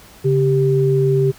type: tone pair together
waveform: sine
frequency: 139.56 / 392 Hz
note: C#3 / G4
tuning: +12 / 0 cents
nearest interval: octave + tritone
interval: 1788 cents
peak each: -15 dBFS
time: 0.24-1.32 s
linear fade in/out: 20 ms
effects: pink hiss -44 dBFS RMS until 1.38 s